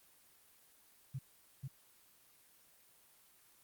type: tone with echo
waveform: sine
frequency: 132.7 Hz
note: C3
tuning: 25 cents sharp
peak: -38 dBFS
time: 1.14-1.19 s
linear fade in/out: 10 ms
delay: 490 ms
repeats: 1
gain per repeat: -2 dB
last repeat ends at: 1.68 s
effects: white hiss -66 dBFS RMS until 3.63 s + Opus 24 kbps